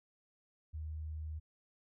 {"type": "tone", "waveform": "sine", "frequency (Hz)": 77.78, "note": "D#2", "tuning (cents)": 0, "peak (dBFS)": -39, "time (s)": [0.73, 1.4], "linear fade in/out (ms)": 20, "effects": []}